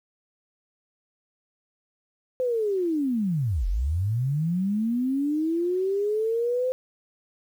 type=linear two-way sweep; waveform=sine; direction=down then up; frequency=517 to 40.1 to 517 Hz; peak=-22 dBFS; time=2.4-6.72 s; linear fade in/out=0 ms; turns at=3.67 s; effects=9-bit